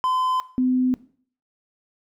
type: tone pair in turn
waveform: triangle / sine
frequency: 1023 / 254.4 Hz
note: C6 / C4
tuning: -39 / -48 cents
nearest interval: 2 octaves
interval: 2409 cents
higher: first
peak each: -17 dBFS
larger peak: neither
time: 0.04-0.4 / 0.58-0.94 s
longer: neither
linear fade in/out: 0 ms
effects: noise-tail reverb RT60 0.5 s tail -18 dB re dry